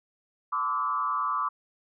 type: tone with frequency modulation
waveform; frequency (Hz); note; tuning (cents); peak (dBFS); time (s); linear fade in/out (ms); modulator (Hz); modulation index
sine; 1151; D6; -35; -25; 0.52-1.49; 10; 123; 1.1
effects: none

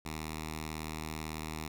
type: tone with notch filter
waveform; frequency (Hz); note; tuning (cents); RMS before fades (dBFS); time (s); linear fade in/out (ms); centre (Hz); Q
5% pulse; 78.1; D#2; +7; -40; 0.05-1.68; 5; 550; 0.83
effects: none

